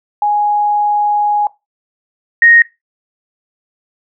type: tone pair in turn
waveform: sine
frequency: 830.6 / 1864.6 Hz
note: G#5 / A#6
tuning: 0 / 0 cents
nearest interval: octave + major second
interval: 1400 cents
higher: second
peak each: -10 / -4 dBFS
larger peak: second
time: 0.22-1.47 / 2.42-2.62 s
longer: first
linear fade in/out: 2 ms
effects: noise-tail reverb RT60 0.2 s tail -18 dB re dry